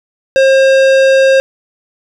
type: tone with tanh clipping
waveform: sine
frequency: 535 Hz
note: C5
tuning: 38 cents sharp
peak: -7 dBFS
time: 0.36-1.4 s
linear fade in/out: 0 ms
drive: 17 dB
effects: none